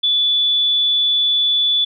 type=tone; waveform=sine; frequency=3460 Hz; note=A7; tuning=30 cents flat; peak=-13 dBFS; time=0.03-1.85 s; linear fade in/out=10 ms; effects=none